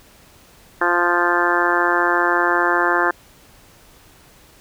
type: harmonic tone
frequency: 174.61 Hz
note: F3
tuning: in tune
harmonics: 2 / 3 / 4 / 5 / 6 / 7 / 8 / 9 / 10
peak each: -22 / -27 / -25 / -24 / -22 / -25 / -24 / -22 / -23 dBFS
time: 0.81-3.11 s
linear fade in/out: 5 ms
effects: pink hiss -49 dBFS RMS until 4.6 s